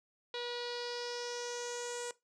sawtooth tone with low-pass filter sweep, 482.8 Hz, B4, 39 cents flat, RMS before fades -40 dBFS, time 0.34-2.11 s, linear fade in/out 2 ms, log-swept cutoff 3900 to 7700 Hz, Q 4.7, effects noise-tail reverb RT60 0.2 s tail -19 dB re dry

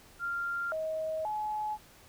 sine tone with pitch steps, 1391 / 633 / 851 Hz, F6 / D#5 / G#5, -7 / +30 / +42 cents, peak -31 dBFS, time 0.19-1.78 s, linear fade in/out 50 ms, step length 530 ms, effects pink hiss -57 dBFS RMS until 2.08 s

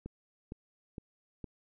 click train, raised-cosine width 3 ms, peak -28 dBFS, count 4, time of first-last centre 0.06-1.442 s, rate 2.17 Hz, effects none

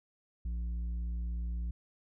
sine tone with tanh clipping, 58.27 Hz, A#1, in tune, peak -34 dBFS, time 0.45-1.71 s, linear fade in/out 5 ms, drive 6 dB, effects none

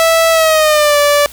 sawtooth tone with pitch glide, 656 to 581.1 Hz, E5 to D5, -9 to -18 cents, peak -4 dBFS, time 0-1.26 s, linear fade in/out 0 ms, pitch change -209 cents, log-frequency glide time 0.31-0.98 s, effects added 60 Hz sine -39 dBFS peak until 1.32 s + white hiss -35 dBFS RMS until 1.32 s

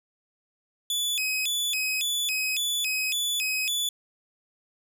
sawtooth tone with vibrato, 2960 Hz, F#7, in tune, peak -22 dBFS, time 0.9-3.89 s, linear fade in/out 2 ms, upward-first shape square, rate 1.8 Hz, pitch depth 270 cents each way, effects none

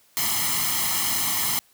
white noise with comb filter, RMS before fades -24 dBFS, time 0.17-1.59 s, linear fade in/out 0 ms, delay 0.97 ms, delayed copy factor +0.85, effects white hiss -59 dBFS RMS until 1.73 s + high-pass 80 Hz 12 dB/octave

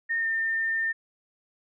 sine tone with pitch glide, 1833 to 1806.7 Hz, A#6 to A6, -30 to +45 cents, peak -24 dBFS, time 0.09-0.93 s, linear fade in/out 20 ms, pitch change -25 cents, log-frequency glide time 0.19-0.27 s, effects none

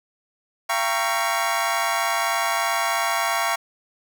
25% pulse chord, G half-diminished seventh, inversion third, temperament equal with one note detuned, 680.9 / 784 / 932.3 / 1108.7 Hz, F5 / G5 / Bb5 / Db6, -44 / 0 / 0 / 0 cents, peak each -22 / -25 / -23 / -22 dBFS, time 0.69-3.56 s, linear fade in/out 10 ms, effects none

